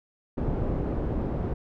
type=low-pass noise; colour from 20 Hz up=pink; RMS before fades=-28 dBFS; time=0.37-1.54 s; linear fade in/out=10 ms; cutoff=530 Hz; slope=12 dB/octave; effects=none